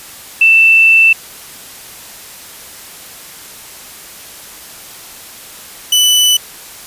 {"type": "tone pair in turn", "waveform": ["sine", "sawtooth"], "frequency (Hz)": [2664, 2985], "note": ["E7", "F#7"], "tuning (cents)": [18, 15], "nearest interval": "major second", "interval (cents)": 197, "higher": "second", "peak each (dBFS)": -4, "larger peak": "neither", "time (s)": [[0.41, 1.13], [5.92, 6.37]], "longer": "first", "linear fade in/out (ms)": 5, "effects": ["white hiss -33 dBFS RMS until 6.86 s", "resampled to 32000 Hz"]}